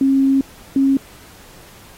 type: tone pair in turn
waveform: sine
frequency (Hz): 270.4 / 271.6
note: C#4 / C#4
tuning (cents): -43 / -35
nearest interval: unison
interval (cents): 8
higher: second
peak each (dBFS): -11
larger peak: neither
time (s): 0.01-0.41 / 0.76-0.97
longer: first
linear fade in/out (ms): 2
effects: pink hiss -44 dBFS RMS until 1.97 s + AAC 48 kbps